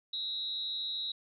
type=tone with amplitude modulation; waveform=sine; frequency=3864 Hz; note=B7; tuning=39 cents flat; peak=-30 dBFS; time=0.13-1.12 s; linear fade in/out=5 ms; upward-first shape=sine; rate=279 Hz; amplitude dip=75%; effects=none